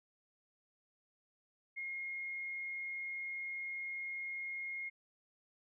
sine tone, 2145 Hz, C7, 42 cents sharp, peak -39 dBFS, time 1.76-4.9 s, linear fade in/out 20 ms, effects none

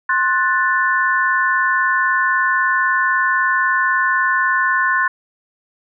sine chord, F# diminished, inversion second, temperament equal with one note detuned, 1056.2 / 1480 / 1760 Hz, C6 / F#6 / A6, +16 / 0 / 0 cents, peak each -18 dBFS, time 0.09-5.08 s, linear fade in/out 5 ms, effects none

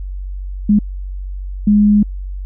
sine tone bursts at uneven times, 207.7 Hz, G#3, in tune, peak -7 dBFS, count 2, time 0.69-0.79 / 1.67-2.03 s, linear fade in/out 5 ms, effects added 47 Hz sine -22 dBFS peak until 2.45 s

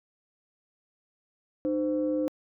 sine tone pair together, 304.4 / 517 Hz, D#4 / C5, -38 / -21 cents, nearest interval major sixth, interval 917 cents, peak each -26 / -28 dBFS, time 1.65-2.28 s, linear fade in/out 0 ms, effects tanh soft clip ceiling -18 dBFS

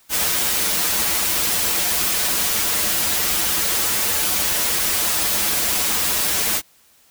white noise with comb filter, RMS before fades -20 dBFS, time 0.09-6.62 s, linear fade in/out 50 ms, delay 7.6 ms, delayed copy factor -0.95, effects white hiss -55 dBFS RMS until 7.1 s

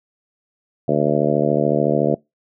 harmonic tone, 73.8 Hz, D2, 9 cents sharp, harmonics 2 / 3 / 4 / 5 / 6 / 7 / 8 / 9, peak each -23 / -23 / -23 / -23 / -23 / -23 / -23 / -23 dBFS, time 0.88-2.15 s, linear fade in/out 5 ms, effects noise-tail reverb RT60 0.2 s tail -24 dB re dry

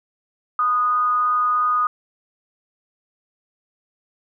sine tone with frequency modulation, 1235 Hz, D#6, 13 cents flat, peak -16 dBFS, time 0.59-1.87 s, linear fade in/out 2 ms, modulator 227 Hz, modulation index 0.26, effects none

